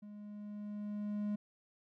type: tone with level ramp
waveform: triangle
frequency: 207.7 Hz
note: G#3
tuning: in tune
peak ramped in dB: -46 to -31 dBFS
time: 0.02-1.36 s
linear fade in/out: 10 ms
effects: none